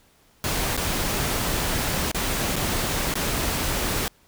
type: noise with dropouts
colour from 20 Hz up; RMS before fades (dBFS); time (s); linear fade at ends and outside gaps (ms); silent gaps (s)
pink; -25; 0.44-4.08; 1; 0.767-0.775 / 2.115-2.146 / 2.558-2.563 / 3.14-3.154
effects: pink hiss -59 dBFS RMS until 4.27 s